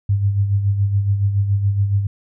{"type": "tone with tremolo", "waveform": "sine", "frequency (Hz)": 100, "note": "G2", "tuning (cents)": 35, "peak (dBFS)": -12, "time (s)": [0.09, 2.07], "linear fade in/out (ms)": 5, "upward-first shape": "sine", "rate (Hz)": 7.1, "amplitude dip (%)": 55, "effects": []}